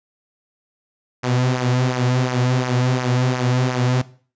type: tone with flanger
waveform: sawtooth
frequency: 126 Hz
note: B2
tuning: 35 cents sharp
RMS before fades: -19 dBFS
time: 1.23-4.02 s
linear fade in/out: 10 ms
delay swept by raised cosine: 0.24 to 5.34 ms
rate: 2.8 Hz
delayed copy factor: -0.6
effects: noise-tail reverb RT60 0.4 s tail -17 dB re dry + resampled to 16000 Hz